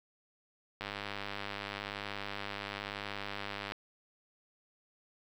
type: click train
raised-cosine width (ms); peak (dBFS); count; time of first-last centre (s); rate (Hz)
0.3; -22; 295; 0.81-3.721; 101
effects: 9-bit